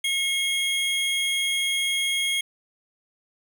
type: tone pair together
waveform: square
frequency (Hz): 2167 / 3263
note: C#7 / G#7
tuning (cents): -40 / -31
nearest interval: perfect fifth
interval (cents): 709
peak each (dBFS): -27 / -25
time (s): 0.04-2.41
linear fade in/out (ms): 5
effects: none